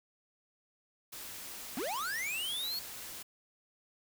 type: noise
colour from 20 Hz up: white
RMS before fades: -45 dBFS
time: 1.12-3.23 s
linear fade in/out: 10 ms
type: linear sweep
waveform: square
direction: up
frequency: 207.7 to 4435 Hz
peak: -35 dBFS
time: 1.77-2.79 s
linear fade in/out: 2 ms
effects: none